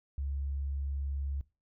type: tone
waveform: sine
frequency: 69.5 Hz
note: C#2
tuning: 5 cents sharp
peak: -32 dBFS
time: 0.18-1.41 s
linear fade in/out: 0 ms
effects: noise-tail reverb RT60 0.3 s tail -21 dB re dry